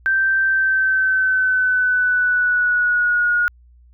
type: tone with pitch glide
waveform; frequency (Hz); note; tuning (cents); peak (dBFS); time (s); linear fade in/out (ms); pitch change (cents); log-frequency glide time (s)
sine; 1562 to 1440.7; G6 to F#6; -7 to -47; -14; 0.06-3.48; 0; -140; 0.44-3.34
effects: added 60 Hz sine -46 dBFS peak until 3.93 s